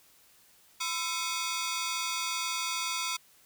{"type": "ring-modulated tone", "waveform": "10% pulse", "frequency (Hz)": 1174.7, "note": "D6", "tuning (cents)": 0, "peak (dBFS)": -19, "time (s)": [0.8, 3.17], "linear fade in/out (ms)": 10, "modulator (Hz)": 161, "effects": ["white hiss -61 dBFS RMS until 3.45 s"]}